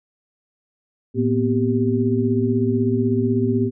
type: tone cluster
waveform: sine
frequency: 112.2 / 238.5 / 254.6 / 390.5 Hz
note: A2 / A#3 / C4 / G4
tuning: +34 / +40 / -47 / -7 cents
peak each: -22 dBFS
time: 1.14-3.71 s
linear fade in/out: 50 ms
effects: none